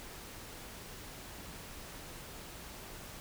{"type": "silence", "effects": ["pink hiss -48 dBFS RMS until 3.2 s"]}